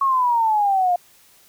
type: exponential sweep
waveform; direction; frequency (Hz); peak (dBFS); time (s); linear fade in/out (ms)
sine; down; 1108.7 to 698.5; -15; 0.01-0.96; 5
effects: white hiss -53 dBFS RMS until 1.48 s